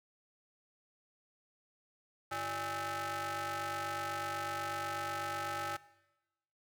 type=ring-modulated tone; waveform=sawtooth; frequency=240.9 Hz; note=B3; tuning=43 cents flat; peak=-29 dBFS; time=2.31-5.77 s; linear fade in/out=10 ms; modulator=1060 Hz; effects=noise-tail reverb RT60 1.0 s tail -20 dB re dry